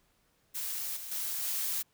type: noise with level steps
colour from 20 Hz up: blue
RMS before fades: -36 / -42 / -35 / -33 dBFS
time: 0.54-1.83 s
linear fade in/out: 20 ms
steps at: 0.96 / 1.11 / 1.42 s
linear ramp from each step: 10 ms
effects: pink hiss -71 dBFS RMS until 1.93 s